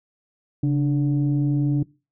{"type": "tone pair together", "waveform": "sine", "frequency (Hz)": [139.02, 294.2], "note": ["C#3", "D4"], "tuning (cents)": [5, 3], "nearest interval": "octave + minor second", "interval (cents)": 1298, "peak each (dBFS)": [-18, -21], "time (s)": [0.63, 1.83], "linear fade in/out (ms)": 5, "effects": ["noise-tail reverb RT60 0.3 s tail -22 dB re dry", "tanh soft clip ceiling -13 dBFS"]}